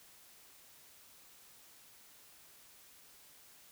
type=silence; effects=white hiss -60 dBFS RMS until 3.71 s